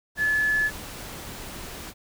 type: tone in noise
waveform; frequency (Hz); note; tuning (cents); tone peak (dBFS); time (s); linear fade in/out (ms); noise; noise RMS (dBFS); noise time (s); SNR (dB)
sine; 1720; A6; -40; -20; 0.17-0.71; 50; pink; -38; 0.15-1.94; +15
effects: none